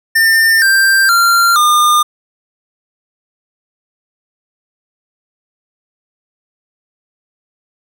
square tone with pitch steps, 1802 / 1577.8 / 1381.5 / 1209.7 Hz, A6 / G6 / F6 / D#6, +41 / +11 / -19 / -49 cents, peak -8 dBFS, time 0.15-2.03 s, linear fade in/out 10 ms, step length 470 ms, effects none

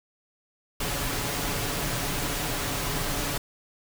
pink noise with comb filter, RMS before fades -29 dBFS, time 0.8-3.38 s, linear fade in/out 5 ms, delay 7 ms, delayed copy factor +0.5, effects none

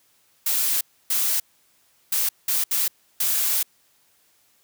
blue noise bursts at uneven times, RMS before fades -22 dBFS, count 6, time 0.46-0.81 / 1.1-1.4 / 2.12-2.29 / 2.48-2.64 / 2.71-2.88 / 3.2-3.63 s, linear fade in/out 5 ms, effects white hiss -62 dBFS RMS until 4.63 s + high-pass 60 Hz 12 dB/octave

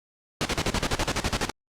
pink noise with tremolo, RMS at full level -24 dBFS, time 0.41-1.5 s, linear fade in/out 0 ms, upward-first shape square, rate 12 Hz, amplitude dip 80%, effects low-pass 7000 Hz 12 dB/octave + Opus 48 kbps

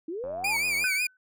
sine linear sweep, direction up, 305.1 to 932.3 Hz, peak -31 dBFS, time 0.08-0.57 s, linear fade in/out 5 ms
click train, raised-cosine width 1 ms, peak -31 dBFS, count 56, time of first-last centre 0.24-0.84 s, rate 91.6 Hz
40% pulse tone with vibrato, 2349 Hz, D7, in tune, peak -24 dBFS, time 0.44-1.07 s, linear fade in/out 5 ms, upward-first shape triangle, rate 5.5 Hz, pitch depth 120 cents each way
sine tone with exponential decay, 1511 Hz, F#6, 36 cents sharp, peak -25 dBFS, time 0.84-1.17 s, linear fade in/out 2 ms, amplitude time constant 71 ms
effects none

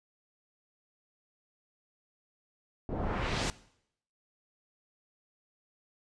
pink noise with low-pass filter sweep, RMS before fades -33 dBFS, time 2.89-3.5 s, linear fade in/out 0 ms, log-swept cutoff 450 to 8300 Hz, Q 1, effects noise-tail reverb RT60 0.7 s tail -19 dB re dry + resampled to 22050 Hz

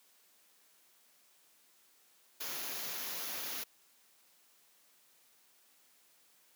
white band-stop noise, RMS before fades -40 dBFS, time 2.4-3.64 s, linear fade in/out 10 ms, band 7100 to 10000 Hz, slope 96 dB/octave, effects white hiss -67 dBFS RMS until 6.55 s + high-pass 200 Hz 12 dB/octave

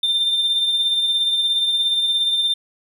triangle tone with tremolo, 3592 Hz, A7, 35 cents sharp, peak -12 dBFS, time 0.03-2.54 s, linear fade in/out 5 ms, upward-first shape sine, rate 17 Hz, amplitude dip 45%, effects tanh soft clip ceiling -11 dBFS

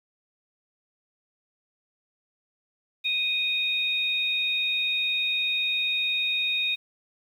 sine tone pair together, 2489 / 3724 Hz, D#7 / A#7, 0 / -2 cents, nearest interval perfect fifth, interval 698 cents, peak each -26 dBFS, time 3.04-6.76 s, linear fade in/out 20 ms, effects 9-bit

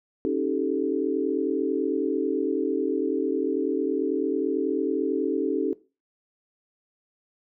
sine tone cluster, 274.5 / 314.8 / 387.7 / 436.8 Hz, C#4 / D#4 / G4 / A4, -17 / +20 / -19 / -13 cents, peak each -28 dBFS, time 0.25-5.73 s, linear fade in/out 0 ms, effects noise-tail reverb RT60 0.3 s tail -18 dB re dry

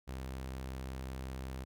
sawtooth tone, 65.41 Hz, C2, in tune, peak -36 dBFS, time 0.07-1.65 s, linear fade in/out 20 ms, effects none

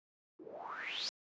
white noise with low-pass filter sweep, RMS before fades -43 dBFS, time 0.39-1.09 s, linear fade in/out 0 ms, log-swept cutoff 320 to 5300 Hz, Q 8.9, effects high-pass 200 Hz 12 dB/octave + resampled to 16000 Hz

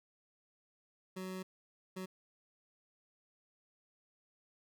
25% pulse tone bursts at uneven times, 186.6 Hz, F#3, 15 cents sharp, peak -37 dBFS, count 2, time 1.16-1.43 / 1.96-2.06 s, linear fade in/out 10 ms, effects none

